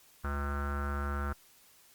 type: tone with low-pass filter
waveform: square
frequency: 71.2 Hz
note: C#2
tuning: 47 cents sharp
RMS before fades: -34 dBFS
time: 0.24-1.33 s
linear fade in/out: 5 ms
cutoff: 1400 Hz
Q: 8.5
effects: white hiss -61 dBFS RMS until 1.94 s + Opus 48 kbps